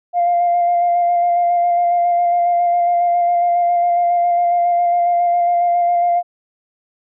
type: tone with vibrato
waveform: sine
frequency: 698.5 Hz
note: F5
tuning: in tune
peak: -11 dBFS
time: 0.13-6.23 s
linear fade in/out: 50 ms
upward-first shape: square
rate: 7.3 Hz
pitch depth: 13 cents each way
effects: tanh soft clip ceiling -8 dBFS